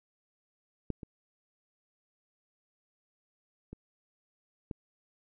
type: clicks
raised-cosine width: 3 ms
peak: -19 / -29 / -30 / -24 dBFS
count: 4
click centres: 0.903 / 1.032 / 3.73 / 4.712 s
effects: none